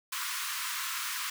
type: high-pass noise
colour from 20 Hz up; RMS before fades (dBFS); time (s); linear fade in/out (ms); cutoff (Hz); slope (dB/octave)
pink; -35; 0.12-1.3; 5; 990; 96
effects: none